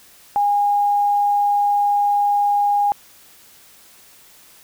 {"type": "tone", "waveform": "sine", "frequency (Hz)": 817, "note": "G#5", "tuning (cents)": -29, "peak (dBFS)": -14, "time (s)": [0.36, 2.92], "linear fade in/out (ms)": 0, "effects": ["white hiss -48 dBFS RMS until 4.63 s"]}